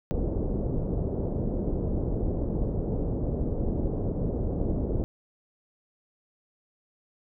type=low-pass noise; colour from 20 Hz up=pink; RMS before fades=-28 dBFS; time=0.11-5.04 s; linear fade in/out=0 ms; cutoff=530 Hz; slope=24 dB/octave; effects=none